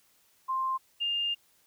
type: tone pair in turn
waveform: sine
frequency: 1051 / 2811 Hz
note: C6 / F7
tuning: +7 / +11 cents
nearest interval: octave + perfect fourth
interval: 1704 cents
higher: second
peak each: -27 dBFS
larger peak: neither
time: 0.48-0.78 / 1-1.35 s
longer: second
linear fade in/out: 20 ms
effects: white hiss -66 dBFS RMS until 1.66 s